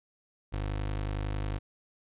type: tone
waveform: 25% pulse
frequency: 51 Hz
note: G#1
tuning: 31 cents flat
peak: -27 dBFS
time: 0.52-1.59 s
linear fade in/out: 20 ms
effects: resampled to 8000 Hz